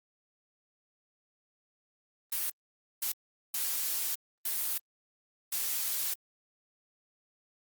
blue noise bursts at uneven times, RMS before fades -32 dBFS, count 5, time 2.32-2.5 / 3.02-3.12 / 3.54-4.15 / 4.45-4.78 / 5.52-6.14 s, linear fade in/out 5 ms, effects Opus 32 kbps

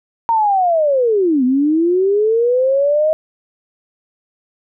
sine linear two-way sweep, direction down then up, 932.3 to 246.1 to 633 Hz, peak -11 dBFS, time 0.29-3.13 s, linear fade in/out 0 ms, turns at 1.44 s, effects none

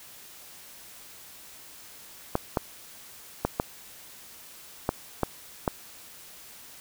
clicks, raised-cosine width 1 ms, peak -9 dBFS, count 7, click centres 2.354 / 2.572 / 3.45 / 3.599 / 4.891 / 5.233 / 5.678 s, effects white hiss -48 dBFS RMS until 6.8 s

